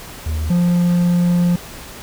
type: tone pair in turn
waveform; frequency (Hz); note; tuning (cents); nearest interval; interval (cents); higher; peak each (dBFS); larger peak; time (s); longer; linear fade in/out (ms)
triangle; 77.78 / 175.11; D#2 / F3; 0 / +5; octave + major second; 1405; second; -16 / -10; second; 0.26-0.5 / 0.5-1.56; second; 5
effects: pink hiss -35 dBFS RMS until 2.02 s